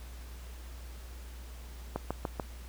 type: click train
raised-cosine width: 1 ms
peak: -18 dBFS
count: 4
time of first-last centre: 1.96-2.398 s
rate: 6.85 Hz
effects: added 60 Hz sine -43 dBFS peak until 2.68 s + pink hiss -54 dBFS RMS until 2.68 s